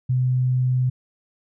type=tone; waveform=sine; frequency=127.2 Hz; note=C3; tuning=48 cents flat; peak=-17 dBFS; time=0.09-0.9 s; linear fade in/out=10 ms; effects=none